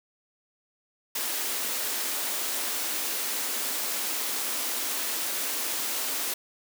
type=high-pass noise; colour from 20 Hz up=white; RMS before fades=-30 dBFS; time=1.15-6.34 s; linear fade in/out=5 ms; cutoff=220 Hz; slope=96 dB/octave; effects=none